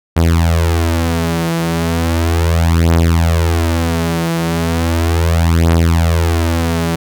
sawtooth beating tone pair, 83 / 83.36 Hz, E2 / E2, +12 / +20 cents, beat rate 0.36 Hz, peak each -10 dBFS, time 0.16-6.96 s, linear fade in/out 10 ms, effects none

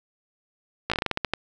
slowing click train, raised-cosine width 0.3 ms, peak -8 dBFS, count 11, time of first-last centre 0.9-1.336 s, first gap 16 ms, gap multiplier 1.21, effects none

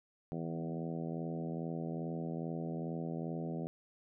harmonic tone with a mistuned harmonic, 82.41 Hz, E2, in tune, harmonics 2 / 3 / 4 / 5 / 6 / 7 / 8 / 9, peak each -39 / -43 / -45 / -47 / -49 / -50 / -51 / -52 dBFS, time 0.32-3.67 s, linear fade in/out 0 ms, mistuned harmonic 2, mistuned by -15 cents, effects none

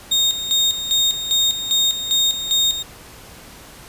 35% pulse tone with tremolo, 3700 Hz, A#7, 14 cents flat, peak -12 dBFS, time 0.11-2.83 s, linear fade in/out 10 ms, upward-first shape square, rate 2.5 Hz, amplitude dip 65%, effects pink hiss -41 dBFS RMS until 3.88 s + resampled to 32000 Hz

